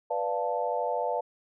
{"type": "chord", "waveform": "sine", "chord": "B half-diminished seventh", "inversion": "none", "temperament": "equal", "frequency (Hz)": [493.9, 587.3, 698.5, 880], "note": ["B4", "D5", "F5", "A5"], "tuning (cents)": [0, 0, 0, 0], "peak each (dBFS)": -32, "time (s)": [0.1, 1.21], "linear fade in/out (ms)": 10, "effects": []}